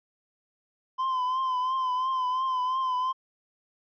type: tone with vibrato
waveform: triangle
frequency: 1027 Hz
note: C6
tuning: 33 cents flat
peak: -23 dBFS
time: 0.98-3.13 s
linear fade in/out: 20 ms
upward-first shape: triangle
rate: 2.9 Hz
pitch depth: 56 cents each way
effects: resampled to 11025 Hz